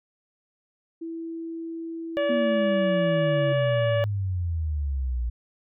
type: tone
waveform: sine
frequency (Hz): 329.6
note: E4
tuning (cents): 0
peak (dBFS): -31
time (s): 1.01-3.53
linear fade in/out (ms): 10
type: harmonic tone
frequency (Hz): 575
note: D5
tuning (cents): -37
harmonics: 1 / 2 / 3 / 4 / 5 / 6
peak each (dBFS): -22 / -37 / -34 / -42 / -38 / -49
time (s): 2.17-4.04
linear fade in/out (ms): 0
type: exponential sweep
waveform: sine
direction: down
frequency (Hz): 246.9 to 57.4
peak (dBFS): -24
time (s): 2.29-5.3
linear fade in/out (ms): 10
effects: none